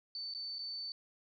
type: tone with dropouts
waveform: sine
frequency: 4529 Hz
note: C#8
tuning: 36 cents sharp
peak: -39 dBFS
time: 0.15-0.92 s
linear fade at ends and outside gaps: 1 ms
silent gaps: 0.338-0.348 / 0.585-0.591 s
effects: none